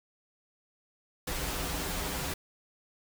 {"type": "noise with comb filter", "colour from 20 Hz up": "pink", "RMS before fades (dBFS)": -34, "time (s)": [1.27, 2.34], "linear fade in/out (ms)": 5, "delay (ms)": 8.9, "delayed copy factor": -0.6, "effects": []}